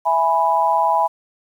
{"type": "chord", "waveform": "sine", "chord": "E major", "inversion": "none", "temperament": "equal", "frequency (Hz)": [659.3, 830.6, 987.8], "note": ["E5", "G#5", "B5"], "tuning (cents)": [0, 0, 0], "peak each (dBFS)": [-21, -18, -17], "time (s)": [0.05, 1.08], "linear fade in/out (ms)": 20, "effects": ["8-bit"]}